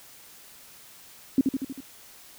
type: tone with echo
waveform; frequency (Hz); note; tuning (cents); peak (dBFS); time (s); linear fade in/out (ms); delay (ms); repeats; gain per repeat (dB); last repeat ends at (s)
sine; 267.9; C4; +41; -15; 1.38-1.41; 2; 79; 5; -4; 1.805
effects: white hiss -50 dBFS RMS until 2.38 s